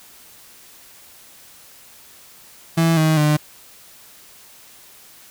35% pulse tone with pitch steps, 164.81 / 157.55 / 150.61 Hz, E3 / D#3 / D3, 0 / +22 / +44 cents, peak -12 dBFS, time 2.77-3.37 s, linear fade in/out 10 ms, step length 200 ms, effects white hiss -46 dBFS RMS until 5.3 s

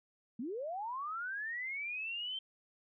sine linear sweep, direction up, 210 to 3136 Hz, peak -37 dBFS, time 0.39-2.39 s, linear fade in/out 5 ms, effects none

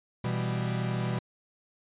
45% pulse chord, E minor, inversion second, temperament equal, 123.47 / 164.81 / 196 Hz, B2 / E3 / G3, 0 / 0 / 0 cents, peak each -30 / -35 / -34 dBFS, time 0.24-1.19 s, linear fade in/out 5 ms, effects resampled to 8000 Hz

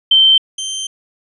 sine / 25% pulse tone pair in turn, 3112 / 3127 Hz, G7 / G7, -13 / -5 cents, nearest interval unison, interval 8 cents, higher second, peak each -6 / -17 dBFS, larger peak first, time 0.11-0.38 / 0.58-0.87 s, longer second, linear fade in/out 5 ms, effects resampled to 24000 Hz

